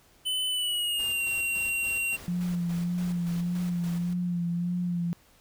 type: tone with pitch glide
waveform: square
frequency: 3019 to 2752 Hz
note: F#7 to F7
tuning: +34 to -26 cents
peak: -27 dBFS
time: 0.25-2.17 s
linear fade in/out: 20 ms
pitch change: -160 cents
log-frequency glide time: 0.48-1.24 s
type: noise with tremolo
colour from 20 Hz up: pink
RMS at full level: -45 dBFS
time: 0.98-4.14 s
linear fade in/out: 20 ms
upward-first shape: square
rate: 3.5 Hz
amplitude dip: 50%
type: tone with vibrato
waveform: sine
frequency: 174.61 Hz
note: F3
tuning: in tune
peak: -26 dBFS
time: 2.28-5.13 s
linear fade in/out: 0 ms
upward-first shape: sine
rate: 1.7 Hz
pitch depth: 32 cents each way
effects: pink hiss -60 dBFS RMS until 5.4 s